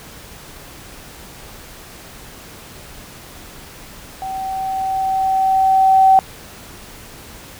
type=tone with level ramp; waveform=sine; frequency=766 Hz; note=G5; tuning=40 cents flat; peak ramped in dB=-23 to -6 dBFS; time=4.22-6.19 s; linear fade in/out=0 ms; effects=pink hiss -38 dBFS RMS until 7.59 s